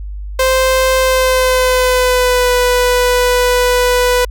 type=tone with pitch glide; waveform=sawtooth; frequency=521 to 494.3 Hz; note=C5 to B4; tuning=-7 to +1 cents; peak=-6 dBFS; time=0.39-4.25 s; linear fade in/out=5 ms; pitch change=-92 cents; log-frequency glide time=0.98-2.52 s; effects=added 50 Hz sine -22 dBFS peak until 4.3 s